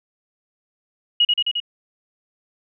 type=tone with echo; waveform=sine; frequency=2894 Hz; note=F#7; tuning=39 cents flat; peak=-12 dBFS; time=1.2-1.25 s; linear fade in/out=5 ms; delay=88 ms; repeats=4; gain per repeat=-2 dB; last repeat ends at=1.602 s; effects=none